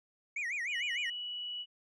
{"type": "tone with vibrato", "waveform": "triangle", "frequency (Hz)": 2140, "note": "C7", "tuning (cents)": 38, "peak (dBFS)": -32, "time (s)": [0.36, 1.1], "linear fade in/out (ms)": 5, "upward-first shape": "sine", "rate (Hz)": 6.6, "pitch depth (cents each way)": 250}
{"type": "tone", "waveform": "sine", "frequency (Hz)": 2941, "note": "F#7", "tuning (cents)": -11, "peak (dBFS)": -37, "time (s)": [0.69, 1.66], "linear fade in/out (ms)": 50}
{"effects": ["resampled to 22050 Hz"]}